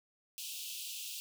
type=high-pass noise; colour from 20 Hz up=pink; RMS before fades=-43 dBFS; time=0.38-1.2 s; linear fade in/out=0 ms; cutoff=2600 Hz; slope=96 dB/octave; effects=none